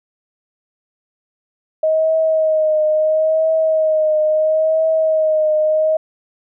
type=tone with vibrato; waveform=sine; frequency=628 Hz; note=D#5; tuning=16 cents sharp; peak=-12 dBFS; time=1.83-5.97 s; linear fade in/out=5 ms; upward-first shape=triangle; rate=0.74 Hz; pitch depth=38 cents each way; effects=none